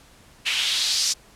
white noise with band-pass filter sweep, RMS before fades -23 dBFS, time 0.45-1.14 s, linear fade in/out 20 ms, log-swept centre 2600 to 5600 Hz, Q 2.6, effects pink hiss -52 dBFS RMS until 1.35 s + low-pass 11000 Hz 12 dB/octave

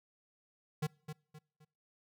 square tone with echo, 152.7 Hz, D#3, 32 cents flat, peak -32 dBFS, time 0.82-0.87 s, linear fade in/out 10 ms, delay 260 ms, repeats 3, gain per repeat -9 dB, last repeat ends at 1.65 s, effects noise-tail reverb RT60 0.6 s tail -26 dB re dry

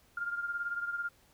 sine beating tone pair, 1400 / 1418 Hz, F6 / F6, +4 / +26 cents, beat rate 18 Hz, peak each -34 / -40 dBFS, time 0.17-1.09 s, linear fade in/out 5 ms, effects pink hiss -65 dBFS RMS until 1.33 s

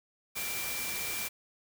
sine tone in noise, 2354 Hz, D7, 3 cents sharp, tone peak -39 dBFS, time 0.35-1.29 s, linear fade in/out 20 ms, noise white, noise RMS -36 dBFS, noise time 0.35-1.29 s, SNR -6 dB, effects none

